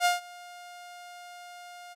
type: tone with ADSR envelope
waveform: sawtooth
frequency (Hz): 708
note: F5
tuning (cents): +23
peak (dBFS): -16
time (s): 0-1.95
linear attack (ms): 52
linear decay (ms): 150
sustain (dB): -24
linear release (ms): 28
effects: low-pass 12000 Hz 12 dB/octave